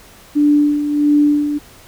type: tone with tremolo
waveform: sine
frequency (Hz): 293.7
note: D4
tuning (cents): 0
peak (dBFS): -8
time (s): 0.35-1.59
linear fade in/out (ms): 20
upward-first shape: sine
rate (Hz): 1.5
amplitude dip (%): 60
effects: pink hiss -43 dBFS RMS until 1.87 s